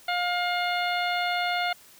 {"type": "harmonic tone with a mistuned harmonic", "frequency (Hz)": 709, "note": "F5", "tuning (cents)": 26, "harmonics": [1, 2, 3, 4, 5, 6], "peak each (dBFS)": [-27, -31, -31, -36, -36, -38], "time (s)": [0.08, 1.73], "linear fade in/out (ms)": 5, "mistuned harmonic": 4, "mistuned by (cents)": 21, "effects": ["white hiss -53 dBFS RMS until 1.99 s"]}